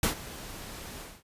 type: noise with ADSR envelope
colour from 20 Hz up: pink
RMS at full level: -24 dBFS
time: 0.03-1.23 s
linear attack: 3 ms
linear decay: 110 ms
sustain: -18 dB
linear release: 230 ms
effects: resampled to 32000 Hz